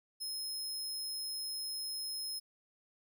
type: tone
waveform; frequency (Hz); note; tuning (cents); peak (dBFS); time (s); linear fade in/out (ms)
sawtooth; 5150; E8; -41; -35; 0.2-2.4; 20
effects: none